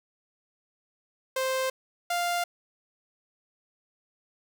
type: tone pair in turn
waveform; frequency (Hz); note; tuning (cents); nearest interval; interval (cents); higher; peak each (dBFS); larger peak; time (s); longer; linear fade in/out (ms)
sawtooth; 523.3 / 698.5; C5 / F5; 0 / 0; perfect fourth; 500; second; -22; neither; 1.36-1.7 / 2.1-2.44; neither; 5
effects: none